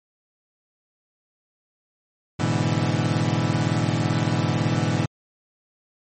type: chord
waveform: 30% pulse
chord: E dominant seventh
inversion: first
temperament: equal with one note detuned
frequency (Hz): 105.46 / 123.47 / 146.83 / 164.81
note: G#2 / B2 / D3 / E3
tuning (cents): +27 / 0 / 0 / 0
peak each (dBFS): -23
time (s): 2.39-5.06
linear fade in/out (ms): 10
effects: MP3 32 kbps